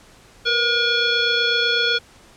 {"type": "tone with frequency modulation", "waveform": "sine", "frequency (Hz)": 2401, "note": "D7", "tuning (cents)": 38, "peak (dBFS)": -16, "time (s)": [0.45, 1.99], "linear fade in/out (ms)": 20, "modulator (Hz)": 966, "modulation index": 1.9, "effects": ["pink hiss -49 dBFS RMS until 2.36 s", "low-pass 9000 Hz 12 dB/octave"]}